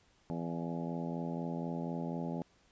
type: harmonic tone with a mistuned harmonic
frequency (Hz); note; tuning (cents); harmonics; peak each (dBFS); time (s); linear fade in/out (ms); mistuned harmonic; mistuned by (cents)
84.1; E2; +35; 2 / 3 / 4 / 5 / 6 / 7 / 8 / 9 / 10; -38 / -40 / -46 / -47 / -49 / -47 / -51 / -53 / -48; 0.3-2.42; 0; 9; -24
effects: pink hiss -68 dBFS RMS until 2.71 s + resampled to 16000 Hz